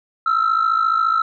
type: tone pair together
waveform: sine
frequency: 1300 / 1354.4 Hz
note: E6 / E6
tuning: -24 / +46 cents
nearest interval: minor second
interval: 70 cents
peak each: -16 dBFS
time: 0.26-1.22 s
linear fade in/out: 5 ms
effects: tanh soft clip ceiling -11 dBFS